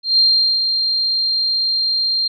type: tone with ADSR envelope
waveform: sine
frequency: 4186 Hz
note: C8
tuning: in tune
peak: -9 dBFS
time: 0.03-2.28 s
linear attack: 150 ms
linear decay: 420 ms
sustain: -6 dB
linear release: 9 ms
effects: none